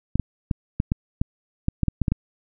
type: clicks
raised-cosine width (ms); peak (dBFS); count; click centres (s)
5; -8; 12; 0.156 / 0.197 / 0.512 / 0.801 / 0.919 / 1.215 / 1.684 / 1.833 / 1.883 / 2.017 / 2.082 / 2.12
effects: none